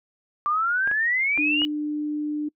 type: exponential sweep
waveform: sine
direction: up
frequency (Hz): 1167 to 2960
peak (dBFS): -20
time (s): 0.46-1.65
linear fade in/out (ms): 0
type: clicks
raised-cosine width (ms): 0.5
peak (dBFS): -20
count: 4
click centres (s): 0.875 / 0.914 / 1.376 / 1.618
type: tone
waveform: sine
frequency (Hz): 298.9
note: D4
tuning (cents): +31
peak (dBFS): -24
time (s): 1.38-2.49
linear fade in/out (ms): 10
effects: noise-tail reverb RT60 0.1 s tail -25 dB re dry